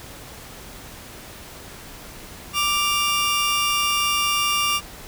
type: tone pair together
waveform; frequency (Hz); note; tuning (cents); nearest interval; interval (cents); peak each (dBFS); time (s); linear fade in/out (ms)
sawtooth; 1177.3 / 2800; D6 / F7; +4 / +4; octave + minor third; 1500; -18 / -19; 2.53-4.81; 50
effects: pink hiss -40 dBFS RMS until 5.07 s